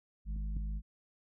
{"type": "harmonic tone", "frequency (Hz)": 51.7, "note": "G#1", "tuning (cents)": -7, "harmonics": [1, 3, 4], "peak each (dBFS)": [-34, -48, -50], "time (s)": [0.25, 0.82], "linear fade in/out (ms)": 50}
{"type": "clicks", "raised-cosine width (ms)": 5, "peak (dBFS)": [-36, -30], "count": 2, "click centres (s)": [0.363, 0.567]}
{"effects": []}